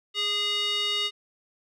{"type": "tone with band-pass filter", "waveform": "square", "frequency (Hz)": 412.1, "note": "G#4", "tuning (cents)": -13, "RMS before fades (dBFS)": -27, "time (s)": [0.14, 1.11], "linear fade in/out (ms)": 50, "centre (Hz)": 3300, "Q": 9.4, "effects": []}